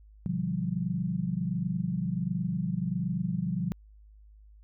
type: chord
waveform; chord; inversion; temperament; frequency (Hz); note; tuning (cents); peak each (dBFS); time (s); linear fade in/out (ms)
sine; G dominant seventh; first; equal; 123.47 / 146.83 / 174.61 / 196; B2 / D3 / F3 / G3; 0 / 0 / 0 / 0; -36 / -36 / -30 / -34; 0.26-3.72; 0
effects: added 52 Hz sine -51 dBFS peak until 4.63 s